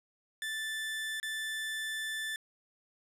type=tone with dropouts; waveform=30% pulse; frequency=1760 Hz; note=A6; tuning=in tune; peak=-32 dBFS; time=0.42-2.36 s; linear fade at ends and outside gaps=1 ms; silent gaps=1.2-1.229 s; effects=resampled to 32000 Hz